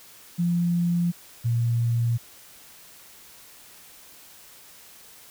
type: tone pair in turn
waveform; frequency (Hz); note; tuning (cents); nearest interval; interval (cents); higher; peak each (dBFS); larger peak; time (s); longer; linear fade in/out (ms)
sine; 173.1 / 117.55; F3 / A#2; -15 / +15; perfect fifth; 670; first; -20; neither; 0.38-1.12 / 1.44-2.18; neither; 20
effects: white hiss -49 dBFS RMS until 5.3 s